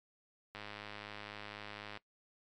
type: click train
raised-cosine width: 0.3 ms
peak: -29 dBFS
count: 149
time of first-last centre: 0.55-1.973 s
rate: 104 Hz
effects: noise-tail reverb RT60 0.1 s tail -19 dB re dry + MP3 96 kbps